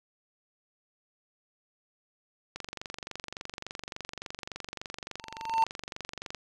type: click train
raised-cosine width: 0.2 ms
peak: -20 dBFS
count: 90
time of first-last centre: 2.56-6.347 s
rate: 23.5 Hz
type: tone with exponential growth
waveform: triangle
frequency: 901 Hz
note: A5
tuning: 41 cents sharp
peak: -17 dBFS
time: 5.2-5.64 s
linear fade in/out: 2 ms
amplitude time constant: 95 ms
effects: none